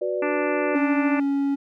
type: chord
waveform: sine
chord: B minor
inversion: second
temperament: equal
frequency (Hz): 370 / 493.9 / 587.3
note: F#4 / B4 / D5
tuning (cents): 0 / 0 / 0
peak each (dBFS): -27 / -29 / -26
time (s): 0.01-0.76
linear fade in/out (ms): 10
type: harmonic tone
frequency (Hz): 293.7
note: D4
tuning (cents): 0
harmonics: 1 / 2 / 3 / 4 / 5 / 6 / 7 / 8 / 9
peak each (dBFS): -27 / -30 / -32 / -33 / -34 / -35 / -35 / -36 / -37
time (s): 0.22-1.2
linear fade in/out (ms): 5
type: tone with pitch glide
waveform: triangle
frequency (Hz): 280.7 to 278.8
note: C#4 to C#4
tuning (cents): +22 to +10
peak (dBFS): -18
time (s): 0.74-1.56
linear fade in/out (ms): 20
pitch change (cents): -12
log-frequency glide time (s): 0.92-1.21
effects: none